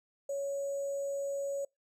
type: tone with sample-and-hold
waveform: sine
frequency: 558 Hz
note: C#5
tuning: 11 cents sharp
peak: -32 dBFS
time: 0.29-1.65 s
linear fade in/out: 5 ms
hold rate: 7350 Hz
effects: noise-tail reverb RT60 0.2 s tail -26 dB re dry + low-pass 12000 Hz 12 dB/octave